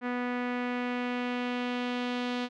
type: tone with low-pass filter sweep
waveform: sawtooth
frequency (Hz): 246.1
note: B3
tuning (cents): -6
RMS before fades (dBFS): -32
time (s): 0.01-2.49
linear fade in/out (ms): 50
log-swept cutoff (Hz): 1900 to 3700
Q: 1.8
effects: none